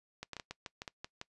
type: clicks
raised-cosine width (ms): 0.2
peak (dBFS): -24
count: 10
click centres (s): 0.23 / 0.333 / 0.367 / 0.398 / 0.51 / 0.662 / 0.819 / 0.878 / 1.045 / 1.214
effects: noise-tail reverb RT60 0.1 s tail -22 dB re dry + resampled to 24000 Hz